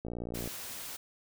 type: click train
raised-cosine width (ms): 2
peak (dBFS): -25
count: 26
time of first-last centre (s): 0.05-0.475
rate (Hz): 58.8
type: noise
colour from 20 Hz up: white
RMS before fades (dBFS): -42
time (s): 0.34-0.97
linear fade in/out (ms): 10
effects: none